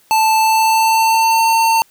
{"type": "tone with pitch glide", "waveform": "square", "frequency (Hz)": [880, 903.7], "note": ["A5", "A5"], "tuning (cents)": [0, 46], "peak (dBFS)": -11, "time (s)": [0.11, 1.82], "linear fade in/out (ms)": 0, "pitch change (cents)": 46, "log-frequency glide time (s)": [0.36, 1.44], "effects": ["white hiss -53 dBFS RMS until 1.9 s"]}